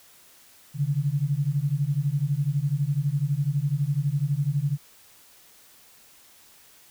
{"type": "beating tone pair", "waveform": "sine", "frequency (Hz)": [136.9, 148.9], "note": ["C#3", "D3"], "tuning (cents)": [-21, 24], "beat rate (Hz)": 12, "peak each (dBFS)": -25, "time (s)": [0.74, 4.78], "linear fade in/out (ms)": 50, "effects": ["white hiss -54 dBFS RMS until 6.9 s"]}